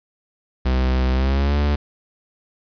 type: tone with pitch glide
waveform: 45% pulse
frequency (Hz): 64.1 to 72.79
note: C2 to D2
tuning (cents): -35 to -15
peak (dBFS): -16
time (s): 0.65-1.76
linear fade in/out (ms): 10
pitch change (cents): +220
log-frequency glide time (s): 1.14-1.58
effects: resampled to 11025 Hz + 8-bit